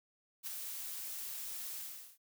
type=noise with ADSR envelope; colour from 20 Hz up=blue; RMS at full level=-39 dBFS; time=0.43-2.18 s; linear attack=43 ms; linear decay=6 ms; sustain=-4 dB; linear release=420 ms; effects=none